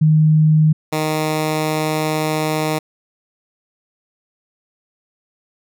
sine / 10% pulse tone pair in turn, 155.3 / 155.3 Hz, D#3 / D#3, -3 / -3 cents, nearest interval unison, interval 0 cents, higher neither, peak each -9 dBFS, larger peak neither, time 0.01-0.73 / 0.92-2.79 s, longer second, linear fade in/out 10 ms, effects none

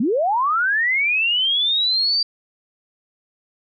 sine linear sweep, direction up, 196.1 to 4699 Hz, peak -16 dBFS, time 0-2.23 s, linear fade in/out 5 ms, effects none

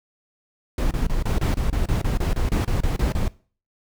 brown noise bursts, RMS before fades -21 dBFS, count 16, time 0.78-3.28 s, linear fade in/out 2 ms, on 130 ms, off 28 ms, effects noise-tail reverb RT60 0.4 s tail -20 dB re dry

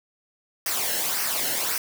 white noise with flanger, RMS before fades -26 dBFS, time 0.66-1.78 s, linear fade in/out 2 ms, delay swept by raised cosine 0.27 to 0.86 ms, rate 1.8 Hz, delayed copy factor -0.6, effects none

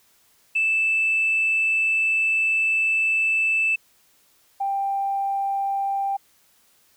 sine tone pair in turn, 2637 / 789.4 Hz, E7 / G5, 0 / +12 cents, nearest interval octave + major sixth, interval 2088 cents, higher first, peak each -17 / -21 dBFS, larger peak first, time 0.55-3.76 / 4.6-6.17 s, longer first, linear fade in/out 10 ms, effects tanh soft clip ceiling -14 dBFS + white hiss -60 dBFS RMS until 6.96 s

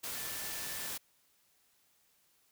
sine tone in noise, 1760 Hz, A6, in tune, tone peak -50 dBFS, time 0.15-0.89 s, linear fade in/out 10 ms, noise white, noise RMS -40 dBFS, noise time 0.03-0.98 s, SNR -13 dB, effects white hiss -71 dBFS RMS until 2.51 s

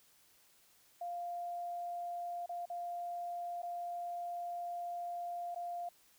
sine tone with dropouts, 698.5 Hz, F5, in tune, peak -38 dBFS, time 1.01-5.89 s, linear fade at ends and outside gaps 5 ms, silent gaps 2.461-2.492 / 2.656-2.699 / 3.62-3.63 / 5.547-5.559 s, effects white hiss -67 dBFS RMS until 6.18 s

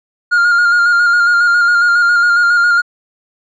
triangle tone with vibrato, 1414 Hz, F6, 21 cents sharp, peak -6 dBFS, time 0.31-2.82 s, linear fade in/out 20 ms, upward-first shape square, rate 7.3 Hz, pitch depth 23 cents each way, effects resampled to 16000 Hz

